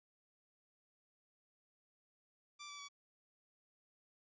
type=tone with pitch steps; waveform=10% pulse; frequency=1174.7 / 1156.5 / 1138.6 Hz; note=D6 / D6 / C#6; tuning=0 / -27 / +46 cents; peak=-40 dBFS; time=2.59-2.887 s; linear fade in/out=20 ms; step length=99 ms; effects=resampled to 16000 Hz + 13-bit